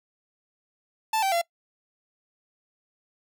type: tone with pitch steps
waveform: 45% pulse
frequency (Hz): 880 / 775 / 682.5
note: A5 / G5 / F5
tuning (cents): 0 / -20 / -40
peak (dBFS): -22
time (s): 1.13-1.415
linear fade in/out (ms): 5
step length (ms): 95
effects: noise-tail reverb RT60 0.1 s tail -23 dB re dry